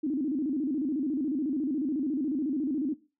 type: tone with vibrato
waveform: sine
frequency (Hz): 284.6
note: C#4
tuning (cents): +46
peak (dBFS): -26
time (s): 0.03-2.94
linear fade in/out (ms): 10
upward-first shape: square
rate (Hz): 14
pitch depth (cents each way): 150
effects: noise-tail reverb RT60 0.3 s tail -18 dB re dry